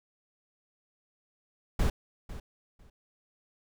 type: noise with echo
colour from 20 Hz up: brown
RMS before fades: -25 dBFS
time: 1.79-1.9 s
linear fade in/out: 5 ms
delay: 500 ms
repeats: 2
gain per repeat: -15 dB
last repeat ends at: 2.9 s
effects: none